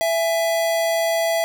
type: tone pair together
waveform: square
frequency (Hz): 664.8 / 830.6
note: E5 / G#5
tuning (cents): +15 / 0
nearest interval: major third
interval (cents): 385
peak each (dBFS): -19 / -29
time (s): 0.01-1.44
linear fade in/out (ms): 0
effects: none